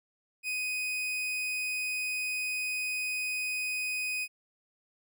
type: tone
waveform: 40% pulse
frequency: 2500 Hz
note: D#7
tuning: 8 cents sharp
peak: -30 dBFS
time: 0.43-4.28 s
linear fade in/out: 50 ms
effects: none